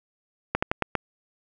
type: slowing click train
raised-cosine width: 0.5 ms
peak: -7 dBFS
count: 5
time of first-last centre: 0.55-0.953 s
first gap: 75 ms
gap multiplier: 1.2
effects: none